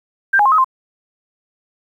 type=tone with pitch steps; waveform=sine; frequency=1581 / 828 / 1065 / 1268 / 1048 Hz; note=G6 / G#5 / C6 / D#6 / C6; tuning=+14 / -5 / +30 / +32 / +2 cents; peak=-9 dBFS; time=0.33-0.645 s; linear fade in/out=10 ms; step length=63 ms; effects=8-bit